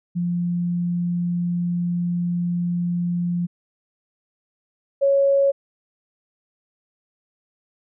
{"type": "tone pair in turn", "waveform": "sine", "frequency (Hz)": [174.5, 554], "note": ["F3", "C#5"], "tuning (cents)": [-1, -1], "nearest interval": "octave + minor sixth", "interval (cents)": 2000, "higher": "second", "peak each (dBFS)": [-20, -14], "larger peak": "second", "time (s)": [[0.15, 3.47], [5.01, 5.52]], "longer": "first", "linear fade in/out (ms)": 20, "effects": []}